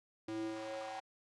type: tone with high-pass filter sweep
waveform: square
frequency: 109.4 Hz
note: A2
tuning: 9 cents flat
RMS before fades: -42 dBFS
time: 0.28-1 s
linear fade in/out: 5 ms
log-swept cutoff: 260 to 790 Hz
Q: 3.8
effects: low-pass 7000 Hz 12 dB/octave + AAC 32 kbps